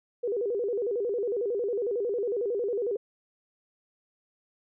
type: tone with vibrato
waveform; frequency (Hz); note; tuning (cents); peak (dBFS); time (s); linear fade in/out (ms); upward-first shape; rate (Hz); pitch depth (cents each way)
sine; 440; A4; 0; -26; 0.23-2.97; 10; square; 11; 160
effects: none